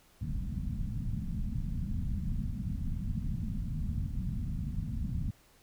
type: low-pass noise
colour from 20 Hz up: pink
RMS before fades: -34 dBFS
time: 0.21-5.31 s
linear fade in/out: 10 ms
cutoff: 230 Hz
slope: 48 dB/octave
effects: pink hiss -63 dBFS RMS until 5.62 s